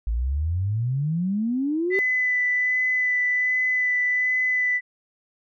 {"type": "exponential sweep", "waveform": "sine", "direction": "up", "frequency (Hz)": [53.2, 398.4], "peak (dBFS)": -21, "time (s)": [0.07, 1.99], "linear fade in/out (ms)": 0}
{"type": "tone with vibrato", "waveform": "sine", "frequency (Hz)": 2000, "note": "B6", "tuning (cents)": 21, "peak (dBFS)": -19, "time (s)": [1.9, 4.81], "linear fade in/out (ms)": 50, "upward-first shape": "sine", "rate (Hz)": 1.3, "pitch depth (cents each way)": 12}
{"effects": ["tanh soft clip ceiling -10 dBFS"]}